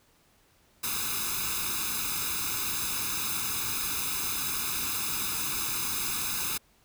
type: noise with comb filter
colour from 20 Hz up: white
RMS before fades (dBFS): -31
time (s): 0.83-6.58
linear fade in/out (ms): 10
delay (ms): 0.79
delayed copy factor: +1
effects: pink hiss -64 dBFS RMS until 6.84 s